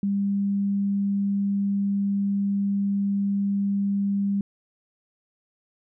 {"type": "tone", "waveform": "sine", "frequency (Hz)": 199.5, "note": "G3", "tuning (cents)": 31, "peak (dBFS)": -21, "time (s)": [0.03, 4.41], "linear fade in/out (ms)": 2, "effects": []}